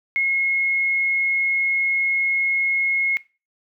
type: tone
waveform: sine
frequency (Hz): 2165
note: C#7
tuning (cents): -41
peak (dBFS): -17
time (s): 0.16-3.17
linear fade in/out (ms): 0
effects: noise-tail reverb RT60 0.3 s tail -19 dB re dry